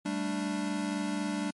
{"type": "chord", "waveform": "square", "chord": "G suspended second", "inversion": "none", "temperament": "equal", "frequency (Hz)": [196, 220, 293.7], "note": ["G3", "A3", "D4"], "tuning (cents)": [0, 0, 0], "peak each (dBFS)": [-35, -38, -34], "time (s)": [0.05, 1.51], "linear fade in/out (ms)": 10, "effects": ["MP3 48 kbps"]}